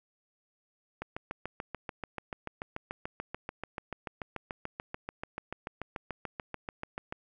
click train, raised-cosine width 0.5 ms, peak -21 dBFS, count 43, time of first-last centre 1.02-7.125 s, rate 6.88 Hz, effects none

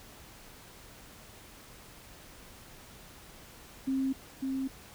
sine tone with echo, 266.5 Hz, C4, 32 cents sharp, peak -27 dBFS, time 3.87-4.13 s, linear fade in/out 10 ms, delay 550 ms, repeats 1, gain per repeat -3 dB, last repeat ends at 4.68 s, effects pink hiss -52 dBFS RMS until 4.94 s

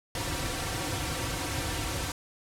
pink noise with comb filter, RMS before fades -32 dBFS, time 0.15-2.12 s, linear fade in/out 2 ms, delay 4.8 ms, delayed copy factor -0.8, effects low-pass 11000 Hz 12 dB/octave

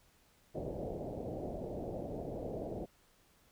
white low-pass noise, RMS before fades -41 dBFS, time 0.54-2.86 s, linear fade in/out 20 ms, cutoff 680 Hz, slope 48 dB/octave, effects pink hiss -68 dBFS RMS until 3.51 s

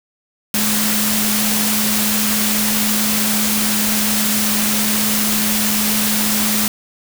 sine tone in noise, 212.6 Hz, G#3, 41 cents sharp, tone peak -20 dBFS, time 0.54-6.68 s, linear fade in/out 2 ms, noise white, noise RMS -18 dBFS, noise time 0.54-6.68 s, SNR -5 dB, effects none

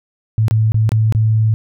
sine tone with dropouts, 109.9 Hz, A2, 2 cents flat, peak -10 dBFS, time 0.38-1.54 s, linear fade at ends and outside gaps 0 ms, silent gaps 0.482-0.51 / 0.72-0.744 / 0.892-0.919 / 1.124-1.149 s, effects none

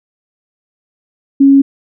sine tone, 275.3 Hz, C#4, 12 cents flat, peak -3 dBFS, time 1.4-1.62 s, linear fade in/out 10 ms, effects none

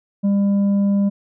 sine tone with tanh clipping, 200 Hz, G3, 35 cents sharp, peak -15 dBFS, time 0.23-1.1 s, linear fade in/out 20 ms, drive 5 dB, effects none

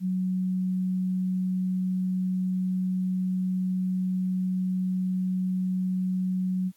sine tone, 185 Hz, F#3, in tune, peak -24 dBFS, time 0-6.72 s, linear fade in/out 50 ms, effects white hiss -65 dBFS RMS until 6.76 s + AAC 64 kbps

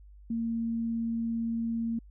sine tone, 229.4 Hz, A#3, 28 cents flat, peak -28 dBFS, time 0.3-1.99 s, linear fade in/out 5 ms, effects added 50 Hz sine -49 dBFS peak until 2.1 s

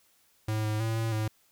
square tone with pitch steps, 108.5 / 107.4 / 112.3 / 113 / 108.6 Hz, A2 / A2 / A2 / A2 / A2, -24 / -41 / +36 / +47 / -22 cents, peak -28 dBFS, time 0.48-1.28 s, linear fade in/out 5 ms, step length 160 ms, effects white hiss -66 dBFS RMS until 1.51 s

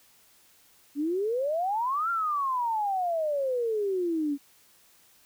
sine exponential two-way sweep, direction up then down, 276.4 to 1396.9 to 276.4 Hz, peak -25 dBFS, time 0.95-4.38 s, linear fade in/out 50 ms, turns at 2.1 s, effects white hiss -60 dBFS RMS until 5.25 s

